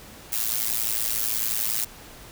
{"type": "noise with amplitude modulation", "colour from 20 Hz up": "blue", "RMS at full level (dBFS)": -22, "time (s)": [0.32, 1.85], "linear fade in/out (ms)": 10, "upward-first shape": "sine", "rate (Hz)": 111, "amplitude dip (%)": 90, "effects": ["pink hiss -45 dBFS RMS until 2.31 s"]}